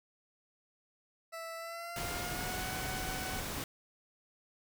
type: tone with pitch glide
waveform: 20% pulse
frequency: 659.3 to 748.6 Hz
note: E5 to F#5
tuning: 0 to +20 cents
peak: -36 dBFS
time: 1.32-3.41 s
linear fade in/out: 20 ms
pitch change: +220 cents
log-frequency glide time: 1.56-2.69 s
type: noise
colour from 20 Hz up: pink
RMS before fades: -39 dBFS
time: 1.96-3.64 s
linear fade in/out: 2 ms
effects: none